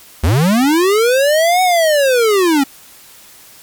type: linear two-way sweep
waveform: square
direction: up then down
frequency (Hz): 67.5 to 749 to 263.5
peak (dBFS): -10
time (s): 0.23-2.64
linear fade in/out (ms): 10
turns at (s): 1.62
effects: white hiss -41 dBFS RMS until 3.62 s + MP3 96 kbps